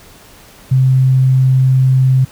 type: tone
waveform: sine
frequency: 130.81 Hz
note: C3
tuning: in tune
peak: -7 dBFS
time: 0.71-2.25 s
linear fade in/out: 10 ms
effects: pink hiss -41 dBFS RMS until 2.31 s